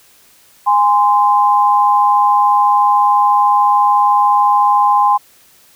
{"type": "tone pair together", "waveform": "sine", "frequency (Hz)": [823.1, 1037], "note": ["G#5", "C6"], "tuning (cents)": [-16, -16], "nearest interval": "major third", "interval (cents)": 400, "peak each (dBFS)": -11, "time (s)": [0.66, 5.18], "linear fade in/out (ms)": 20, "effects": ["white hiss -48 dBFS RMS until 5.75 s"]}